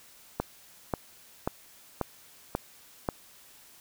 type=click train; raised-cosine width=1 ms; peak=-13 dBFS; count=6; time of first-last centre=0.4-3.088 s; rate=1.86 Hz; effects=white hiss -55 dBFS RMS until 3.8 s